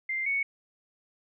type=tone pair in turn; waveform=sine; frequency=2093 / 2220 Hz; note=C7 / C#7; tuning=0 / +2 cents; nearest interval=minor second; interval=102 cents; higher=second; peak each=-28 / -25 dBFS; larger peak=second; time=0.09-0.26 / 0.26-0.43 s; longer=neither; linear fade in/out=5 ms; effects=none